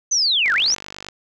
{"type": "linear two-way sweep", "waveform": "sine", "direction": "down then up", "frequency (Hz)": [6272, 1315, 6272], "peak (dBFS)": -15, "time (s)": [0.11, 0.75], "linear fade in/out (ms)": 10, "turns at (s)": 0.54}
{"type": "click train", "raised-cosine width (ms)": 0.2, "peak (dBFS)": -15, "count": 32, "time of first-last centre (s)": [0.46, 1.086], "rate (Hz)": 49.5}
{"effects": []}